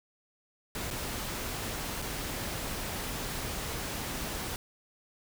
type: noise with dropouts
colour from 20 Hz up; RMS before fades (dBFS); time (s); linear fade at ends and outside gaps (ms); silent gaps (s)
pink; -36; 0.75-4.56; 1; 0.904-0.91 / 2.018-2.022
effects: none